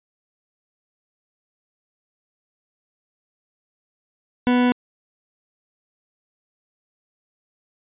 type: tone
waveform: 40% pulse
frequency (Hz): 246.9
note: B3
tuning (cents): 0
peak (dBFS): -14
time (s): 4.47-4.72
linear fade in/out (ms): 0
effects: resampled to 8000 Hz